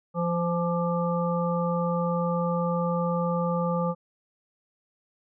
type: harmonic tone with a mistuned harmonic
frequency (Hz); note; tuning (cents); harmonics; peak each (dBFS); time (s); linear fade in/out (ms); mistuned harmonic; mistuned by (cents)
172.4; F3; -22; 1 / 3 / 5 / 7; -26 / -28 / -34 / -32; 0.14-3.95; 50; 7; -31
effects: none